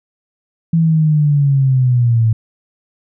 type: linear sweep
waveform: sine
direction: down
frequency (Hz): 166.6 to 110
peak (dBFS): -9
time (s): 0.73-2.33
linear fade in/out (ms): 5
effects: none